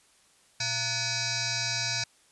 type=tone with frequency modulation; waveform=sine; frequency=119.8 Hz; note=A#2; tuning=48 cents sharp; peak=-27 dBFS; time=0.6-2.04 s; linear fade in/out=5 ms; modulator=800 Hz; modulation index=7.5; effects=white hiss -62 dBFS RMS until 2.31 s + resampled to 24000 Hz